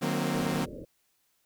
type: chord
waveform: sawtooth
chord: C half-diminished seventh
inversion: first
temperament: equal with one note detuned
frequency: 152.19 / 185 / 233.1 / 261.6 Hz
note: Eb3 / Gb3 / Bb3 / C4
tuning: -38 / 0 / 0 / 0 cents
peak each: -29 dBFS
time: 0.01-0.66 s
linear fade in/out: 20 ms
type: low-pass noise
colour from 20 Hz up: white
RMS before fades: -42 dBFS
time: 0.34-0.85 s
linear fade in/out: 10 ms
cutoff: 580 Hz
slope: 96 dB/octave
effects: white hiss -72 dBFS RMS until 1.45 s